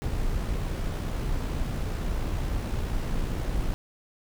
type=noise with amplitude modulation; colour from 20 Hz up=brown; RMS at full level=-27 dBFS; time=0.02-3.74 s; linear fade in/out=0 ms; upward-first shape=sine; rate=62.2 Hz; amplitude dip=30%; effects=none